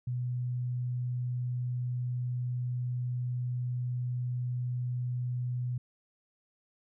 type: tone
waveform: sine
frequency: 123.8 Hz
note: B2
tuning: 5 cents sharp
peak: -30 dBFS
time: 0.07-5.78 s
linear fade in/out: 5 ms
effects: none